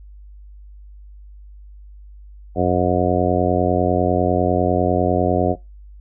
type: harmonic tone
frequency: 90 Hz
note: F#2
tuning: 47 cents flat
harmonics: 1 / 2 / 3 / 4 / 5 / 6 / 7 / 8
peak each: -23 / -23 / -23 / -23 / -23 / -23 / -23 / -23 dBFS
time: 2.55-5.56 s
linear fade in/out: 50 ms
effects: noise-tail reverb RT60 0.2 s tail -21 dB re dry + added 50 Hz sine -38 dBFS peak until 6 s